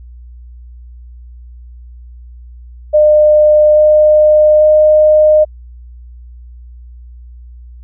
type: tone with pitch steps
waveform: sine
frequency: 605 / 608.9 / 612.7 Hz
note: D#5 / D#5 / D#5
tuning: -49 / -38 / -27 cents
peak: -4 dBFS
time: 2.93-5.45 s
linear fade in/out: 20 ms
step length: 840 ms
effects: added 60 Hz sine -31 dBFS peak until 7.83 s